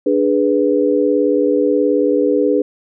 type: chord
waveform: sine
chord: G# diminished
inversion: second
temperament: equal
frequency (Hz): 293.7 / 415.3 / 493.9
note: D4 / G#4 / B4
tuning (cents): 0 / 0 / 0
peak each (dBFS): -16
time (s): 0.06-2.62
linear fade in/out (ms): 5
effects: none